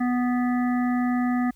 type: harmonic tone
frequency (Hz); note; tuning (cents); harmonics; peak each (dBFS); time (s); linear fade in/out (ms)
246.9; B3; 0; 1 / 3 / 5 / 7 / 8; -21 / -31 / -35 / -38 / -39; 0-1.51; 10
effects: added 50 Hz sine -54 dBFS peak until 1.55 s + white hiss -63 dBFS RMS until 1.55 s